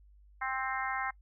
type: harmonic tone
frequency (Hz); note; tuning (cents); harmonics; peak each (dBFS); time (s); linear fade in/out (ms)
263; C4; +9; 3 / 4 / 5 / 6 / 7 / 8; -37 / -38 / -39 / -40 / -40 / -41; 0.41-1.11; 10
effects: noise-tail reverb RT60 0.1 s tail -23 dB re dry + added 50 Hz sine -56 dBFS peak until 1.21 s